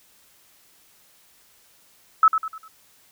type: tone with echo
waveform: sine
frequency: 1301 Hz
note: E6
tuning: 23 cents flat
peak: -10 dBFS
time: 2.23-2.28 s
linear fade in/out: 2 ms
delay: 100 ms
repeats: 4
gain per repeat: -8 dB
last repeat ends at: 2.68 s
effects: white hiss -57 dBFS RMS until 3.11 s